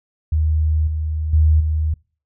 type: tone with level steps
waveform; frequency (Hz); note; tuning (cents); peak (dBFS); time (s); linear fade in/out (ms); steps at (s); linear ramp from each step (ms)
sine; 77.78; D#2; 0; -14 / -19 / -10 / -16; 0.32-1.94; 5; 0.87 / 1.33 / 1.6; 5
effects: noise-tail reverb RT60 0.4 s tail -26 dB re dry